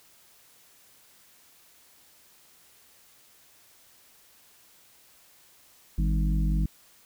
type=harmonic tone with a mistuned harmonic; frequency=51.91 Hz; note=G#1; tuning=in tune; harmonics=1 / 3 / 4 / 5 / 6; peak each=-23 / -29 / -33 / -43 / -40 dBFS; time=5.98-6.66 s; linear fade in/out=5 ms; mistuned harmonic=4; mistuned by=-64 cents; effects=white hiss -58 dBFS RMS until 7.05 s